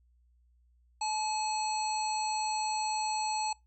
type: harmonic tone with a mistuned harmonic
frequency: 862 Hz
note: A5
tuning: 36 cents flat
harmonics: 1 / 3 / 5 / 7 / 9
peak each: -31 / -42 / -39 / -48 / -39 dBFS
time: 1.01-3.53 s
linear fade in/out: 5 ms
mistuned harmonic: 3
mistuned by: -18 cents
effects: noise-tail reverb RT60 0.2 s tail -24 dB re dry + added 60 Hz sine -63 dBFS peak until 3.66 s